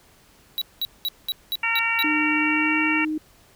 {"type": "tone bursts", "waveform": "square", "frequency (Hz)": 3899, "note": "B7", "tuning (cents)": -23, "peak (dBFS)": -23, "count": 7, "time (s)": [0.58, 2.025], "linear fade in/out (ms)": 0, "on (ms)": 35, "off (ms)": 200}
{"type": "harmonic tone", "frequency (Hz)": 458.2, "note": "A#4", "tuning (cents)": -30, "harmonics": [2, 3, 4, 5, 6], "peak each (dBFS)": [-30, -30, -28, -24, -25], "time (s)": [1.63, 3.05], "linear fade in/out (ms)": 5}
{"type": "tone with pitch glide", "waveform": "sine", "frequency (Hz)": [303.1, 309.5], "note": ["D#4", "D#4"], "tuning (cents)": [-45, -9], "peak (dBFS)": -23, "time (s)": [2.04, 3.18], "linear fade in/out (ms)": 5, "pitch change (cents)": 36, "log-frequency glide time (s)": [2.39, 2.79]}
{"effects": ["pink hiss -55 dBFS RMS until 3.55 s"]}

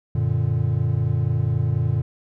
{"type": "chord", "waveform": "triangle", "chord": "Gb augmented", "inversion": "none", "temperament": "equal", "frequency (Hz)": [92.5, 116.54, 146.83], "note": ["Gb2", "Bb2", "D3"], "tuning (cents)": [0, 0, 0], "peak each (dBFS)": [-23, -19, -22], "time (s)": [0.15, 2.02], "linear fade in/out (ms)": 5, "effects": []}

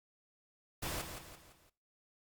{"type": "noise with echo", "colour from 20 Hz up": "pink", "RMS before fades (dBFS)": -39, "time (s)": [0.82, 1.02], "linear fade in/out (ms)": 10, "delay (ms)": 170, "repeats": 4, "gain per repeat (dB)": -7, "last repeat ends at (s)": 1.7, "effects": ["noise-tail reverb RT60 0.4 s tail -21 dB re dry", "Opus 48 kbps"]}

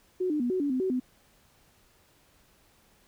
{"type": "tone with pitch steps", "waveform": "sine", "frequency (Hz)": [367.5, 301, 243.2, 371.6, 286.2, 257.2, 377, 252.9], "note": ["F#4", "D4", "B3", "F#4", "D4", "C4", "F#4", "B3"], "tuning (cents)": [-12, 43, -26, 7, -45, -30, 32, 41], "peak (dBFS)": -25, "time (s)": [0.2, 1], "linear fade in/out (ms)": 10, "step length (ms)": 100, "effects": ["pink hiss -63 dBFS RMS until 3.07 s"]}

